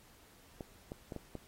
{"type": "clicks", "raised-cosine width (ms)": 2, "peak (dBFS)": -28, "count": 5, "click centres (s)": [0.608, 0.919, 1.122, 1.163, 1.353], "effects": ["pink hiss -62 dBFS RMS until 1.47 s", "AAC 48 kbps"]}